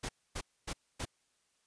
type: noise bursts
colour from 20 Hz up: pink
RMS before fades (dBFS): -38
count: 4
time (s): 0.03-1.054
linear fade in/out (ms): 10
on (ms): 61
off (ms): 260
effects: white hiss -75 dBFS RMS until 1.66 s + resampled to 22050 Hz